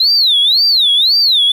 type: tone with vibrato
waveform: triangle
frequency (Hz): 3951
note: B7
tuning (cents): 0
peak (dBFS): -5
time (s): 0-1.52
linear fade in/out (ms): 5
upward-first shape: sine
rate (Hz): 1.9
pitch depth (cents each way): 300
effects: tanh soft clip ceiling -5 dBFS + 7-bit